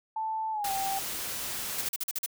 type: tone with pitch glide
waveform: sine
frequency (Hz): 880 to 779.5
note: A5 to G5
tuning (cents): 0 to -10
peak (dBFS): -29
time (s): 0.16-0.99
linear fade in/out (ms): 5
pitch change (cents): -210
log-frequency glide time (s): 0.52-0.71
type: noise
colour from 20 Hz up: white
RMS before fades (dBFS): -35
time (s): 0.64-1.89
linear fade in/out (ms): 5
type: noise bursts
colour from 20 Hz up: blue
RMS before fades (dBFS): -31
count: 7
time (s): 1.78-2.262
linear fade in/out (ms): 5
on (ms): 32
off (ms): 43
effects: none